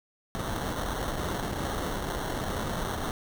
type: noise with sample-and-hold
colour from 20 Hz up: pink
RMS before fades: -32 dBFS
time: 0.35-3.11 s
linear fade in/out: 0 ms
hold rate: 2450 Hz
effects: none